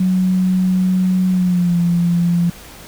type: tone with pitch glide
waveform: sine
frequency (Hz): 185 to 172.61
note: F#3 to F3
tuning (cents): 0 to -20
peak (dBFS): -12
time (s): 0-2.5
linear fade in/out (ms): 5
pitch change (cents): -120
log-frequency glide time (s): 1.31-1.76
effects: pink hiss -38 dBFS RMS until 2.87 s